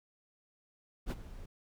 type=noise with ADSR envelope; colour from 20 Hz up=brown; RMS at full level=-31 dBFS; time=1.06-1.46 s; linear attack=49 ms; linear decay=36 ms; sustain=-16 dB; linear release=6 ms; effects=none